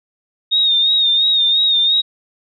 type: tone with vibrato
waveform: sine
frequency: 3700 Hz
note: A#7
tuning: 14 cents flat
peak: -11 dBFS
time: 0.51-2.02 s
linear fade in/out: 20 ms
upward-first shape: sine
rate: 2.9 Hz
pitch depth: 53 cents each way
effects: none